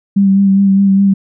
sine tone with vibrato, 196 Hz, G3, in tune, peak -6 dBFS, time 0.16-1.14 s, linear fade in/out 10 ms, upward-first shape sine, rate 4.9 Hz, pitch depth 25 cents each way, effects none

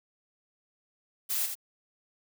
blue noise with echo, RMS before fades -30 dBFS, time 1.29-1.47 s, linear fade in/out 20 ms, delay 84 ms, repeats 1, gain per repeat -6 dB, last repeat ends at 1.554 s, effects none

